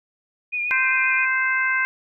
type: tone with vibrato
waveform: sine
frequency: 2440 Hz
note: D#7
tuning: 34 cents flat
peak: -22 dBFS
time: 0.52-1.26 s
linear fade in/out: 20 ms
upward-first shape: triangle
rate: 7.6 Hz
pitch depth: 35 cents each way
type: harmonic tone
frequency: 521 Hz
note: C5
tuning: 7 cents flat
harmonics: 2 / 3 / 4 / 5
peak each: -28 / -21 / -23 / -30 dBFS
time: 0.71-1.85 s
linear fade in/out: 0 ms
effects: none